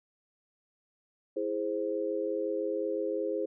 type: chord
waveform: sine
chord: E augmented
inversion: none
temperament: equal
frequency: 329.6 / 415.3 / 523.3 Hz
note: E4 / G#4 / B#4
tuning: 0 / 0 / 0 cents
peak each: -35 / -33 / -33 dBFS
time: 1.36-3.46 s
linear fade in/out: 10 ms
effects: none